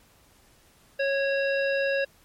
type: harmonic tone with a mistuned harmonic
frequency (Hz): 551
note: C#5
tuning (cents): -11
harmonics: 1 / 3 / 5 / 7 / 9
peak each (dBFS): -24 / -29 / -33 / -42 / -44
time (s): 0.99-2.05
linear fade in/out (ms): 10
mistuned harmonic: 5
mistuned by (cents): -17
effects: pink hiss -59 dBFS RMS until 2.24 s + MP3 64 kbps